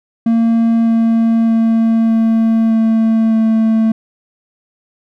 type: tone with pitch steps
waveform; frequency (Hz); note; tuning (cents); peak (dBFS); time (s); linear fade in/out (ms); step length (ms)
triangle; 228.9 / 227.6 / 226.3 / 225 / 223.7 / 222.4; A#3 / A#3 / A3 / A3 / A3 / A3; -31 / -41 / +49 / +39 / +29 / +19; -7; 0.26-3.92; 5; 610
effects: none